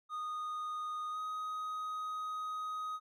triangle tone with pitch glide, 1235 to 1254.4 Hz, D#6 to D#6, -13 to +14 cents, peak -35 dBFS, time 0.09-3 s, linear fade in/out 50 ms, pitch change +27 cents, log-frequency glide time 1.11-1.18 s, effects none

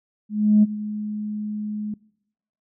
sine tone with ADSR envelope, 210.9 Hz, G#3, 27 cents sharp, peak -9 dBFS, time 0.29-1.94 s, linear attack 340 ms, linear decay 27 ms, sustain -16 dB, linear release 3 ms, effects noise-tail reverb RT60 0.8 s tail -24 dB re dry + tanh soft clip ceiling -6 dBFS

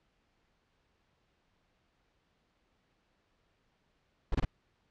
brown noise bursts, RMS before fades -27 dBFS, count 3, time 4.32-4.45 s, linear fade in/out 5 ms, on 28 ms, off 23 ms, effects pink hiss -74 dBFS RMS until 4.9 s + low-pass 4000 Hz 12 dB/octave

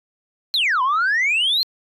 sine exponential two-way sweep, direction down then up, 4290 to 987 to 4290 Hz, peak -14 dBFS, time 0.54-1.63 s, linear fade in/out 0 ms, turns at 0.82 s, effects tanh soft clip ceiling -14 dBFS

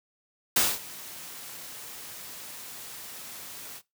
white noise with ADSR envelope, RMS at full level -21 dBFS, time 0.56-3.82 s, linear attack 5 ms, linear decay 220 ms, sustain -21 dB, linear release 56 ms, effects noise-tail reverb RT60 0.2 s tail -20 dB re dry + high-pass 80 Hz 12 dB/octave

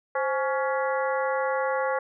harmonic tone with a mistuned harmonic, 280 Hz, C#4, 18 cents sharp, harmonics 2 / 3 / 4 / 5 / 6 / 7, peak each -26 / -30 / -32 / -34 / -36 / -37 dBFS, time 0.15-1.99 s, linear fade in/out 5 ms, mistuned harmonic 2, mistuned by -110 cents, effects none

